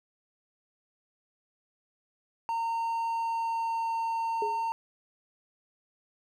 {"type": "tone with pitch glide", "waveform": "triangle", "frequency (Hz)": [917, 911.7], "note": ["A#5", "A#5"], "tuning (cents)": [-29, -39], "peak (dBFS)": -26, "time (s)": [2.49, 4.72], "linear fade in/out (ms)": 0, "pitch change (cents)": -10, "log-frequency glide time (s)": [3.06, 3.95]}
{"type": "tone with exponential decay", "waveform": "sine", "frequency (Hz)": 420.5, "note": "G#4", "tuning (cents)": 22, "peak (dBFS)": -27, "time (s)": [4.42, 4.69], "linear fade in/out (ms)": 2, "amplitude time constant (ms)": 58}
{"effects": []}